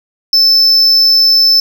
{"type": "tone", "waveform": "triangle", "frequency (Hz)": 5274, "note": "E8", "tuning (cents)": 0, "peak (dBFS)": -4, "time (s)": [0.33, 1.6], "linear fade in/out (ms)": 2, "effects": []}